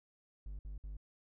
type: tone bursts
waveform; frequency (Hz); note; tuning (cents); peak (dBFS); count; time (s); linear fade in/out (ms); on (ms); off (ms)
triangle; 50; G1; +35; -40; 3; 0.46-0.968; 0; 130; 59
effects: none